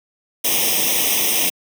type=noise with comb filter; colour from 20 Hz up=white; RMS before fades=-18 dBFS; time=0.44-1.5 s; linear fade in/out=10 ms; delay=0.34 ms; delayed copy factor=+1; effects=high-pass 200 Hz 12 dB/octave